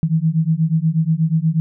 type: beating tone pair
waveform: sine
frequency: 156.7 / 165 Hz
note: D#3 / E3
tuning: +13 / +2 cents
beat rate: 8.3 Hz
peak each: -17 dBFS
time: 0.03-1.6 s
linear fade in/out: 0 ms
effects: none